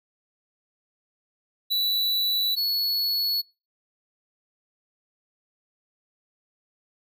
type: tone pair in turn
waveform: square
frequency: 3951 / 4393 Hz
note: B7 / C#8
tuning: 0 / -16 cents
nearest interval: major second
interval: 184 cents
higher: second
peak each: -22 / -23 dBFS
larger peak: first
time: 1.7-2.56 / 2.56-3.42 s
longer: neither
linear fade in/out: 20 ms
effects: noise-tail reverb RT60 0.3 s tail -24 dB re dry